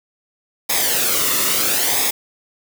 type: noise with flanger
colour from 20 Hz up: white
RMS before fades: -18 dBFS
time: 0.69-2.11 s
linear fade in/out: 10 ms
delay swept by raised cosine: 0.68 to 1.28 ms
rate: 0.74 Hz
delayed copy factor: -0.6
effects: none